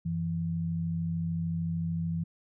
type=tone pair together; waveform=sine; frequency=93.12 / 166.5 Hz; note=F#2 / E3; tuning=+12 / +18 cents; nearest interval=minor seventh; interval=1006 cents; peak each=-36 / -29 dBFS; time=0.05-2.24 s; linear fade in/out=10 ms; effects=none